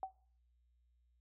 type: tone with exponential decay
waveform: sine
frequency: 763 Hz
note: G5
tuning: 47 cents flat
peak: -33 dBFS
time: 0.03-0.13 s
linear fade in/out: 1 ms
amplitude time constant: 21 ms
effects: noise-tail reverb RT60 0.5 s tail -21 dB re dry + added 60 Hz sine -70 dBFS peak until 1.2 s